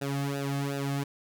sawtooth tone with flanger, 139.8 Hz, C#3, 15 cents sharp, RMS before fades -31 dBFS, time 0.01-1.04 s, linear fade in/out 10 ms, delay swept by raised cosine 0.92 to 2.12 ms, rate 2.7 Hz, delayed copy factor -0.95, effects none

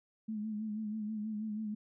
sine tone with vibrato, 214.5 Hz, A3, 44 cents flat, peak -35 dBFS, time 0.28-1.75 s, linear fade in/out 10 ms, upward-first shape sine, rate 6.2 Hz, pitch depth 49 cents each way, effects none

